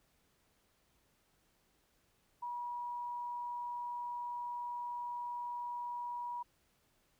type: tone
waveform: sine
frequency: 965 Hz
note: B5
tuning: 40 cents flat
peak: -38 dBFS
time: 2.42-6.43 s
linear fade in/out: 10 ms
effects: pink hiss -74 dBFS RMS until 7.19 s